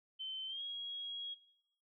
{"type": "tone with pitch glide", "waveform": "sine", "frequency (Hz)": [3080, 3301], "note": ["G7", "G#7"], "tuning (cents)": [-31, -11], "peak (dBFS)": -40, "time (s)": [0.19, 1.35], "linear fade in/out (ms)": 20, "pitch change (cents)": 120, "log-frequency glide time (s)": [0.47, 0.62], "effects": ["noise-tail reverb RT60 0.8 s tail -19 dB re dry"]}